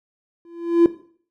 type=tone with exponential growth; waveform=triangle; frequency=339.5 Hz; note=F4; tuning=49 cents flat; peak=-4 dBFS; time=0.45-0.86 s; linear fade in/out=2 ms; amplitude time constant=89 ms; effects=noise-tail reverb RT60 0.5 s tail -17 dB re dry + tanh soft clip ceiling -4 dBFS

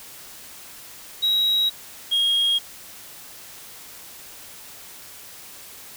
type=tone pair in turn; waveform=sine; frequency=3835 / 3264 Hz; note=A#7 / G#7; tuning=+48 / -31 cents; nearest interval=minor third; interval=279 cents; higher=first; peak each=-15 dBFS; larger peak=neither; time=1.22-1.7 / 2.11-2.59 s; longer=neither; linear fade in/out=20 ms; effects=tanh soft clip ceiling -16 dBFS + white hiss -42 dBFS RMS until 5.96 s

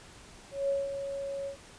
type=tone with ADSR envelope; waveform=sine; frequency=554.4 Hz; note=C#5; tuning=in tune; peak=-25 dBFS; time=0.51-1.57 s; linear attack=180 ms; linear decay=190 ms; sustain=-8 dB; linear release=98 ms; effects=pink hiss -52 dBFS RMS until 1.78 s + resampled to 22050 Hz

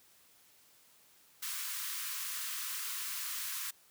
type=high-pass noise; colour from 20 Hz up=white; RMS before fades=-39 dBFS; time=1.42-3.71 s; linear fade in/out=10 ms; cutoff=1000 Hz; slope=96 dB/octave; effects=white hiss -64 dBFS RMS until 3.9 s + high-pass 60 Hz 12 dB/octave

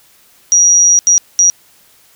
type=tone bursts at uneven times; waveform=sine; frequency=5760 Hz; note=F#8; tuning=47 cents flat; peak=-5 dBFS; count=3; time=0.52-0.99 / 1.07-1.18 / 1.39-1.5 s; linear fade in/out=0 ms; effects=white hiss -48 dBFS RMS until 2.15 s

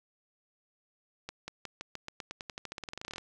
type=accelerating click train; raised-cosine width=0.2 ms; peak=-22 dBFS; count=25; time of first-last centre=1.29-3.182 s; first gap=190 ms; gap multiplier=0.91; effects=none

